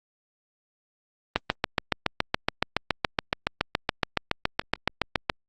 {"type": "click train", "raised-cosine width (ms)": 0.3, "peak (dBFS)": -5, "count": 29, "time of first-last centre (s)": [1.36, 5.298], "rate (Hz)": 7.11, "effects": ["Opus 24 kbps"]}